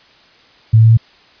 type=tone with pitch steps; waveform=sine; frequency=111 / 111.9 / 112.81 / 113.73 Hz; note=A2 / A2 / A2 / A#2; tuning=+16 / +30 / +44 / -42 cents; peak=-4 dBFS; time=0.73-0.974 s; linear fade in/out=10 ms; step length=61 ms; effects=white hiss -47 dBFS RMS until 1.4 s + resampled to 11025 Hz